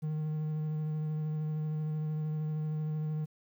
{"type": "tone with vibrato", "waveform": "triangle", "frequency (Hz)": 154.2, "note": "D#3", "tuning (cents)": -15, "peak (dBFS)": -29, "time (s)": [0.02, 3.26], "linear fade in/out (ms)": 20, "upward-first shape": "sine", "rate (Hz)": 13, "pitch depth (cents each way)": 14, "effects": ["11-bit"]}